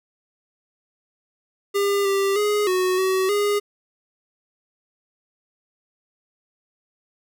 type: tone with pitch steps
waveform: square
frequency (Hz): 401.5 / 393.5 / 416.5 / 369 / 377.4 / 411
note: G4 / G4 / G#4 / F#4 / F#4 / G#4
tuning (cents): +41 / +7 / +5 / -5 / +34 / -18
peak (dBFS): -19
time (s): 1.74-3.6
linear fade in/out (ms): 20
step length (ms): 310
effects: none

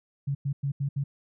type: tone bursts at uneven times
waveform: sine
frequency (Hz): 139.6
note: C#3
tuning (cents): +13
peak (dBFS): -25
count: 5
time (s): 0.27-0.35 / 0.45-0.53 / 0.63-0.72 / 0.8-0.89 / 0.96-1.04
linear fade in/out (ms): 10
effects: none

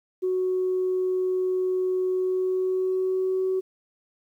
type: tone with pitch glide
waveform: sine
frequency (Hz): 370 to 376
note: F#4 to F#4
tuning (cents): 0 to +28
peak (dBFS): -21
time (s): 0.22-3.61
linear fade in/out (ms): 20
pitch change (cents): +28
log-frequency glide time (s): 2.08-3.46
effects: tanh soft clip ceiling -17 dBFS + 10-bit

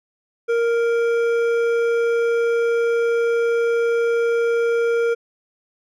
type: tone with hard clipping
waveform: sine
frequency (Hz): 466.2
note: A#4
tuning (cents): 0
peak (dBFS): -18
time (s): 0.48-5.15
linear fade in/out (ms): 20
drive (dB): 9
effects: none

